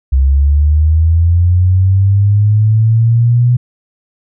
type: linear sweep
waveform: sine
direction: up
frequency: 65.41 to 123.47 Hz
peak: -6 dBFS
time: 0.12-3.57 s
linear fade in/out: 10 ms
effects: none